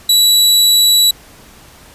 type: tone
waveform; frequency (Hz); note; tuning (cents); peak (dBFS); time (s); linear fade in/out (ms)
sawtooth; 3926; B7; -11; -4; 0.09-1.11; 5
effects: pink hiss -41 dBFS RMS until 1.94 s + resampled to 32000 Hz